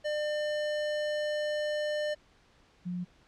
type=tone pair in turn; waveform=square / sine; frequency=600 / 178.38 Hz; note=D5 / F3; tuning=+37 / +37 cents; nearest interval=octave + major sixth; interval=2100 cents; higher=first; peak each=-30 / -32 dBFS; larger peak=first; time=0.04-2.15 / 2.85-3.05 s; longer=first; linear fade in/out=20 ms; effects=pink hiss -63 dBFS RMS until 3.27 s + low-pass 5000 Hz 12 dB/octave